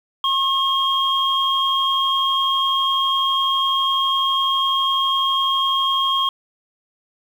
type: tone pair together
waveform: sine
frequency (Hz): 1080 / 3236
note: C#6 / G#7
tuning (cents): -45 / -46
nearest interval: octave + perfect fifth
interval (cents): 1899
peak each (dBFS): -19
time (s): 0.24-6.29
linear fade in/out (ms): 2
effects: 7-bit